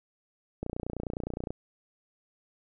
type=click train; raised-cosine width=2 ms; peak=-20 dBFS; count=27; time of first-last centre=0.63-1.505 s; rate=29.7 Hz; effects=none